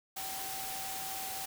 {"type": "tone in noise", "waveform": "sine", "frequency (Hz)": 770, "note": "G5", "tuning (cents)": -31, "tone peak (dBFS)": -43, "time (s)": [0.16, 1.46], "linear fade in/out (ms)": 10, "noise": "white", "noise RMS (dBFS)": -40, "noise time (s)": [0.16, 1.46], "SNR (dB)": -6, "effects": []}